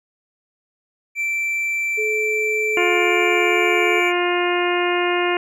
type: tone with pitch glide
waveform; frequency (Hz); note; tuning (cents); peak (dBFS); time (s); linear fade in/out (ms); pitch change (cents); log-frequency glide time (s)
triangle; 2339 to 2320; D7 to D7; -8 to -22; -18; 1.15-4.13; 50; -14; 3.32-3.89
type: tone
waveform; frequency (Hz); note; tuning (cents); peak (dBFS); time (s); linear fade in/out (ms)
sine; 431; A4; -36; -22; 1.97-4.01; 20
type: harmonic tone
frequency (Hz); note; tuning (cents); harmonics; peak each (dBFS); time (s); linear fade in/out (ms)
353.4; F4; +21; 1 / 2 / 3 / 4 / 5 / 6 / 7 / 8; -20 / -25 / -26 / -29 / -28 / -27 / -28 / -29; 2.77-5.37; 2
effects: none

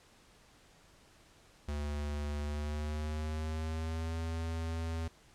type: tone with pitch glide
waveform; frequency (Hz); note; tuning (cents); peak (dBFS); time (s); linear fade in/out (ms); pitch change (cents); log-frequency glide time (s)
square; 73.42 to 81.94; D2 to E2; 0 to -10; -35; 1.68-5.08; 5; +190; 2.41-4.16
effects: pink hiss -62 dBFS RMS until 5.34 s + low-pass 9000 Hz 12 dB/octave

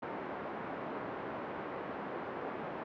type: band-pass noise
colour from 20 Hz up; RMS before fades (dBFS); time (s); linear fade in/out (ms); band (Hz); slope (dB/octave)
pink; -41; 0.02-2.84; 10; 280 to 1300; 12
effects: low-pass 3000 Hz 12 dB/octave

